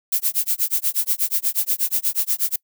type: noise with tremolo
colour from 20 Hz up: violet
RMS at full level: -18 dBFS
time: 0.12-2.56 s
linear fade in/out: 5 ms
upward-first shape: sine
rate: 8.3 Hz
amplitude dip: 100%
effects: noise-tail reverb RT60 0.1 s tail -26 dB re dry